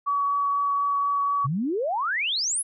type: tone with vibrato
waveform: sine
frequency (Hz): 1133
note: C#6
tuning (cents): +37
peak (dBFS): -21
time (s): 0.06-1.47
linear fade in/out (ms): 20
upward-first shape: triangle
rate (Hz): 4.1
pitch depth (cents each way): 9
type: exponential sweep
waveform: sine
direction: up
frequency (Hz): 119.8 to 11175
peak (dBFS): -23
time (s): 1.44-2.63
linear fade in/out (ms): 20
effects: none